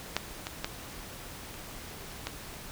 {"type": "clicks", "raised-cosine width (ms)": 0.2, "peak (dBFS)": [-9, -17, -13, -29, -29, -15, -29], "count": 7, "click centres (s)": [0.166, 0.469, 0.645, 1.542, 2.117, 2.27, 2.54], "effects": ["pink hiss -44 dBFS RMS until 2.71 s"]}